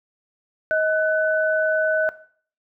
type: tone pair together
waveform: sine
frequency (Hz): 630 / 1498.4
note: D#5 / F#6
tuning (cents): +21 / +21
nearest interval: octave + minor third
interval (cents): 1500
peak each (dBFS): -20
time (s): 0.71-2.09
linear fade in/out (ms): 0
effects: noise-tail reverb RT60 0.5 s tail -17 dB re dry